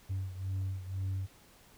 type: beating tone pair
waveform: sine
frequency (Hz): 94.8 / 96.8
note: F#2 / G2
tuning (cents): +43 / -21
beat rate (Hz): 2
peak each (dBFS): -33 / -37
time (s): 0.09-1.27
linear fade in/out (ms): 20
effects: tanh soft clip ceiling -30 dBFS + pink hiss -60 dBFS RMS until 1.77 s